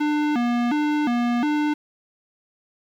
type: tone with vibrato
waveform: square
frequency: 267.6 Hz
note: C4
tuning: 39 cents sharp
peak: -20 dBFS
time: 0-1.74 s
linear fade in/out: 10 ms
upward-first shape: square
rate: 1.4 Hz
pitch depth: 190 cents each way
effects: low-pass 3000 Hz 12 dB/octave + 8-bit